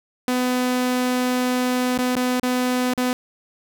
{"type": "tone with dropouts", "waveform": "sawtooth", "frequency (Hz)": 250.8, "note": "B3", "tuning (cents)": 27, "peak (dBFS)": -15, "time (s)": [0.28, 3.13], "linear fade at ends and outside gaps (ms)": 1, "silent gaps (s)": [[1.977, 1.988], [2.154, 2.164], [2.398, 2.431], [2.937, 2.977]], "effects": []}